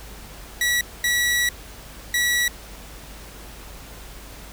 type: tone bursts at uneven times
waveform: sawtooth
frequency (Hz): 1938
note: B6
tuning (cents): -33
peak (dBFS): -15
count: 3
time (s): 0.61-0.81 / 1.04-1.49 / 2.14-2.48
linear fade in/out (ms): 2
effects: added 50 Hz sine -41 dBFS peak until 4.52 s + pink hiss -42 dBFS RMS until 4.52 s